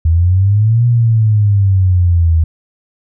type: exponential two-way sweep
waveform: sine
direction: up then down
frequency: 79.5 to 121.1 to 79.5 Hz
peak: -7 dBFS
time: 0.05-2.44 s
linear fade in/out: 5 ms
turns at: 0.86 s
effects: none